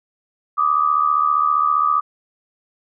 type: tone pair together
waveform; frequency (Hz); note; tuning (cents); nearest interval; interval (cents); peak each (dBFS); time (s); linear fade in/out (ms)
sine; 1171 / 1246.1; D6 / D#6; -5 / +2; minor second; 107; -17; 0.57-2.01; 20
effects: none